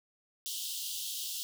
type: high-pass noise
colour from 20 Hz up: pink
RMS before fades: -38 dBFS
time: 0.46-1.43 s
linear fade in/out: 0 ms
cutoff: 2900 Hz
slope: 96 dB/octave
effects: none